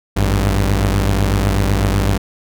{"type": "tone pair together", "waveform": "sawtooth", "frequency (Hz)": [53, 98], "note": ["G#1", "G2"], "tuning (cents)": [36, 0], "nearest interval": "major seventh", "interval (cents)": 1064, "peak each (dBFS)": -12, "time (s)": [0.16, 2.18], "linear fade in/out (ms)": 10, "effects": []}